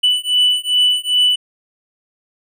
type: beating tone pair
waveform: triangle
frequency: 2975 / 2977.5 Hz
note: F#7 / F#7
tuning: +9 / +10 cents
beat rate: 2.5 Hz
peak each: -14 dBFS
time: 0.03-1.36 s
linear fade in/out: 10 ms
effects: none